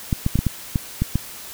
clicks, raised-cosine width 5 ms, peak -6 dBFS, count 8, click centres 0.128 / 0.264 / 0.356 / 0.39 / 0.467 / 0.758 / 1.02 / 1.156 s, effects white hiss -37 dBFS RMS until 1.53 s

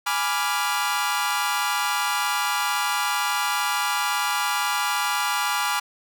sawtooth chord, G# diminished seventh, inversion none, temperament equal, 830.6 / 987.8 / 1174.7 / 1396.9 Hz, G#5 / B5 / D6 / F6, 0 / 0 / 0 / 0 cents, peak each -24 dBFS, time 0.06-5.8 s, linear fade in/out 10 ms, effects none

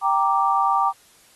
sine chord, G minor, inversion none, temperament equal, 784 / 932.3 / 1174.7 Hz, G5 / Bb5 / D6, 0 / 0 / 0 cents, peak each -21 / -22 / -20 dBFS, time 0.01-0.93 s, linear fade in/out 50 ms, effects white hiss -54 dBFS RMS until 1.35 s + AAC 32 kbps

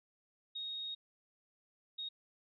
sine tone bursts at uneven times, 3742 Hz, A#7, 6 cents sharp, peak -39 dBFS, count 2, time 0.55-0.95 / 1.98-2.09 s, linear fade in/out 10 ms, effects none

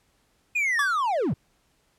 triangle linear sweep, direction down, 2502 to 92.7 Hz, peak -20 dBFS, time 0.55-1.34 s, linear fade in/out 10 ms
square tone with exponential decay, 1148 Hz, D6, 40 cents flat, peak -22 dBFS, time 0.79-1.04 s, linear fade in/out 2 ms, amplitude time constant 53 ms
effects pink hiss -67 dBFS RMS until 1.98 s + low-pass 12000 Hz 12 dB/octave

